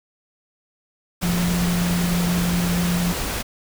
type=tone in noise; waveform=sine; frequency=174.7 Hz; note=F3; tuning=1 cent sharp; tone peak=-19 dBFS; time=1.22-3.13 s; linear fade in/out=20 ms; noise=pink; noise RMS=-26 dBFS; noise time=1.21-3.43 s; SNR=+4 dB; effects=none